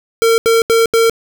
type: tone bursts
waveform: square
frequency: 456.2 Hz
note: A#4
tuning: 37 cents flat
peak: -9 dBFS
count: 4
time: 0.22-1.097 s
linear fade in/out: 0 ms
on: 160 ms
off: 79 ms
effects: none